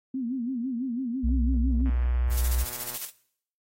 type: tone with vibrato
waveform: sine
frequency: 248.2 Hz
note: B3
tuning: 9 cents sharp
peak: -27 dBFS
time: 0.14-1.9 s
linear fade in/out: 5 ms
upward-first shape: sine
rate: 6 Hz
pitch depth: 140 cents each way
type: tone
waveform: sine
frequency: 61.74 Hz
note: B1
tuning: in tune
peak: -22 dBFS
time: 1.23-2.65 s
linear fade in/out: 20 ms
type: click train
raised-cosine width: 0.5 ms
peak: -30 dBFS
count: 134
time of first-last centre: 1.86-2.959 s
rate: 121 Hz
type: noise with tremolo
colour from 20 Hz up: blue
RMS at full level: -32 dBFS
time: 2.3-3.11 s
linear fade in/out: 50 ms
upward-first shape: square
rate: 14 Hz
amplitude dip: 55%
effects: noise-tail reverb RT60 0.6 s tail -18 dB re dry + AAC 48 kbps